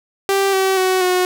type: tone with pitch steps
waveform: sawtooth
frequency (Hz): 392 / 382.6 / 373.4 / 364.5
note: G4 / G4 / F#4 / F#4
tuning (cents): 0 / -42 / +16 / -26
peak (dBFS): -10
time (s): 0.29-1.25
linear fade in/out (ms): 0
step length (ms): 240
effects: none